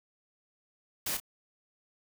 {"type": "noise with echo", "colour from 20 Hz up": "white", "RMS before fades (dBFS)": -33, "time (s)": [1.06, 1.17], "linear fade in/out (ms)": 5, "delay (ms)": 31, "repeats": 1, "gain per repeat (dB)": -9, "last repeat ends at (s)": 1.201, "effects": []}